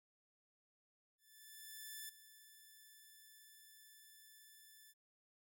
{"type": "tone with ADSR envelope", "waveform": "5% pulse", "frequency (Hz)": 1751, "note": "A6", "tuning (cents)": -9, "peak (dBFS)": -36, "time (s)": [1.18, 4.94], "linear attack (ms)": 910, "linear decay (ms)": 5, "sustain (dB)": -14, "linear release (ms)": 38, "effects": []}